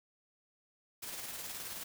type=noise with tremolo; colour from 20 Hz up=white; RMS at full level=-42 dBFS; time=1.02-1.84 s; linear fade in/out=10 ms; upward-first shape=square; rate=19 Hz; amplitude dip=30%; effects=none